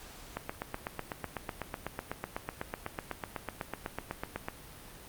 click train, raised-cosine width 0.5 ms, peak -19 dBFS, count 34, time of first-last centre 0.37-4.485 s, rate 8.02 Hz, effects pink hiss -50 dBFS RMS until 5.08 s + Opus 48 kbps

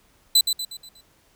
sawtooth tone with echo, 4008 Hz, B7, 25 cents sharp, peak -10 dBFS, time 0.35-0.41 s, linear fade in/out 5 ms, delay 120 ms, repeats 5, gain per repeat -7 dB, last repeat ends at 1.01 s, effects pink hiss -60 dBFS RMS until 1.35 s

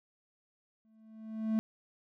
triangle tone with exponential growth, 220 Hz, A3, in tune, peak -23 dBFS, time 0.85-1.59 s, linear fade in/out 0 ms, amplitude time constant 160 ms, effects none

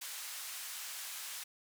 white band-pass noise, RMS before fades -44 dBFS, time 0.01-1.44 s, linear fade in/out 10 ms, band 1100 to 13000 Hz, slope 12 dB/octave, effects none

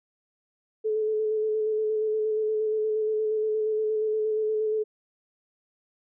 sine tone with vibrato, 432.1 Hz, A4, 31 cents flat, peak -23 dBFS, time 0.84-4.84 s, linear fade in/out 20 ms, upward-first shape square, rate 8.5 Hz, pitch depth 16 cents each way, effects none

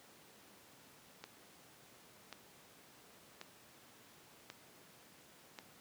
click train, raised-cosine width 0.2 ms, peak -29 dBFS, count 5, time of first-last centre 1.24-5.588 s, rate 0.92 Hz, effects pink hiss -61 dBFS RMS until 5.8 s + high-pass 150 Hz 12 dB/octave

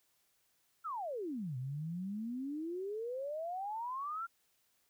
sine exponential two-way sweep, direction down then up, 1400 to 123.47 to 1400 Hz, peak -37 dBFS, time 0.84-4.27 s, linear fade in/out 20 ms, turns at 1.57 s, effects white hiss -75 dBFS RMS until 4.89 s

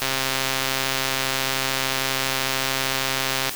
click train, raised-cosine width 0.2 ms, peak -5 dBFS, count 463, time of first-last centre 0.02-3.494 s, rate 133 Hz, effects white hiss -32 dBFS RMS until 3.55 s

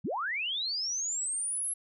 sine linear sweep, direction up, 110 to 11175 Hz, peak -30 dBFS, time 0.04-1.74 s, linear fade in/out 10 ms, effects none

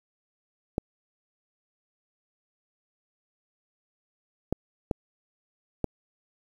clicks, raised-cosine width 2 ms, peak -12 dBFS, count 4, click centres 0.781 / 4.526 / 4.912 / 5.843 s, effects 8-bit

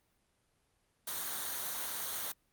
white noise with comb filter, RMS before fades -38 dBFS, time 1.07-2.32 s, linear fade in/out 5 ms, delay 0.39 ms, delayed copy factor -0.5, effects pink hiss -75 dBFS RMS until 2.52 s + Opus 32 kbps

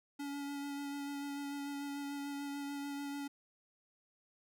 square tone with vibrato, 283.3 Hz, C#4, 38 cents sharp, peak -40 dBFS, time 0.19-3.28 s, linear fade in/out 10 ms, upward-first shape sine, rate 6.8 Hz, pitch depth 14 cents each way, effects none

